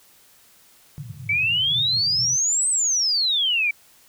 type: band-pass noise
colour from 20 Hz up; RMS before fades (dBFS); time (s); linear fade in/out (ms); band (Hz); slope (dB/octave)
pink; -36; 0.98-2.36; 0; 100 to 150; 48
type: exponential two-way sweep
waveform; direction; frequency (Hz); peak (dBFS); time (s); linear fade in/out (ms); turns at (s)
sine; up then down; 2259 to 8372 to 2285; -18; 1.29-3.71; 5; 2.69
effects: white hiss -54 dBFS RMS until 4.08 s